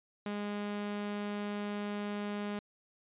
sawtooth tone, 205.9 Hz, G#3, 15 cents flat, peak -31 dBFS, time 0.26-2.59 s, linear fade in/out 2 ms, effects resampled to 8000 Hz

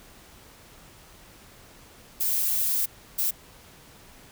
violet noise bursts at uneven times, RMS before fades -25 dBFS, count 2, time 2.2-2.86 / 3.18-3.31 s, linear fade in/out 10 ms, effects pink hiss -51 dBFS RMS until 4.31 s

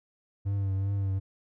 triangle tone with vibrato, 98 Hz, G2, in tune, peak -24 dBFS, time 0.45-1.2 s, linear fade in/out 20 ms, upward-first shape triangle, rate 2.6 Hz, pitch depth 43 cents each way, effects none

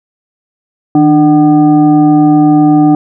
sine tone with frequency modulation, 298.7 Hz, D4, 29 cents sharp, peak -3 dBFS, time 0.95-2.95 s, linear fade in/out 2 ms, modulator 456 Hz, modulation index 0.69, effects none

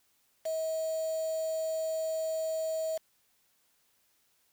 sine tone with quantisation, 640 Hz, D#5, 49 cents sharp, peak -30 dBFS, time 0.45-2.98 s, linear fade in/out 10 ms, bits 7, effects white hiss -71 dBFS RMS until 4.52 s

